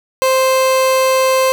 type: tone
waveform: 30% pulse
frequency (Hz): 523.3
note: C5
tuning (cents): 0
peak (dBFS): -8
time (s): 0.22-1.52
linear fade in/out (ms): 0
effects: none